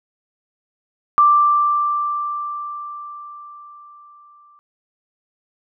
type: tone with exponential decay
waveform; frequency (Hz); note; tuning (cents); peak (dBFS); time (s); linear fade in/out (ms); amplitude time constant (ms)
sine; 1177; D6; +3; -8; 1.18-4.59; 0; 740
effects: none